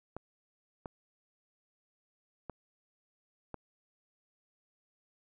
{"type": "clicks", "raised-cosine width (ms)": 1, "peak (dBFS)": -26, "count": 4, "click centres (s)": [0.166, 0.858, 2.497, 3.543], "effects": []}